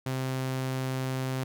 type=tone; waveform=sawtooth; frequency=130.81 Hz; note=C3; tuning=in tune; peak=-25 dBFS; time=0.06-1.44 s; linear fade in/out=5 ms; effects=none